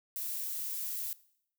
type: noise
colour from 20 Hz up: violet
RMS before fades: -37 dBFS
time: 0.16-1.13 s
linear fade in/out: 0 ms
effects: noise-tail reverb RT60 0.7 s tail -20 dB re dry